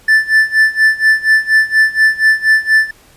triangle tone with tremolo, 1760 Hz, A6, in tune, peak -3 dBFS, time 0.08-2.91 s, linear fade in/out 5 ms, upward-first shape sine, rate 4.2 Hz, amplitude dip 90%, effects pink hiss -46 dBFS RMS until 3.16 s + resampled to 32000 Hz

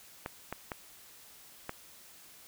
clicks, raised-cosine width 0.5 ms, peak -21 dBFS, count 4, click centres 0.261 / 0.526 / 0.718 / 1.694 s, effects white hiss -55 dBFS RMS until 2.47 s

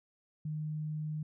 sine tone, 153.4 Hz, D#3, 24 cents flat, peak -34 dBFS, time 0.45-1.23 s, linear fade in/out 5 ms, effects none

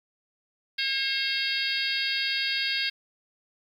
harmonic tone with a mistuned harmonic, 539 Hz, C#5, 49 cents flat, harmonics 3 / 4 / 5 / 6 / 7 / 8 / 9, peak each -33 / -33 / -33 / -33 / -33 / -33 / -33 dBFS, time 0.78-2.9 s, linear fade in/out 10 ms, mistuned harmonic 8, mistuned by +46 cents, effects 9-bit

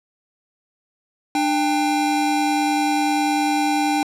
square tone pair together, 298.3 / 796.4 Hz, D4 / G5, +27 / +27 cents, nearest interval octave + perfect fourth, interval 1700 cents, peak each -21 / -21 dBFS, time 1.35-4.03 s, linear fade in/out 2 ms, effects low-pass 10000 Hz 12 dB/octave

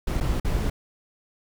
brown noise with dropouts, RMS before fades -24 dBFS, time 0.07-0.7 s, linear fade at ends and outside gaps 5 ms, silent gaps 0.203-0.208 / 0.4-0.447 s, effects none

